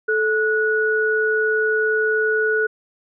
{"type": "tone pair together", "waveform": "sine", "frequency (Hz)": [435.7, 1465.5], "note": ["A4", "F#6"], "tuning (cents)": [-17, -17], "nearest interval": "octave + major sixth", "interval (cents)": 2100, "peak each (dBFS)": -19, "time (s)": [0.08, 2.67], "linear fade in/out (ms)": 10, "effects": []}